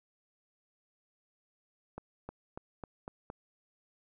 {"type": "accelerating click train", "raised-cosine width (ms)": 1, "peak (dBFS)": -27, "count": 6, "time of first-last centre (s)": [1.98, 3.301], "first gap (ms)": 310, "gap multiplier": 0.92, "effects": []}